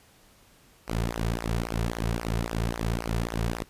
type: tone with flanger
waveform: sawtooth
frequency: 56.9 Hz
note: A#1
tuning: 41 cents flat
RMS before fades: -29 dBFS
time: 0.87-3.64 s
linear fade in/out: 20 ms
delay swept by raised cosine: 0.25 to 3.75 ms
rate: 3.7 Hz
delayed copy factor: -0.85
effects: pink hiss -58 dBFS RMS until 3.69 s + resampled to 32000 Hz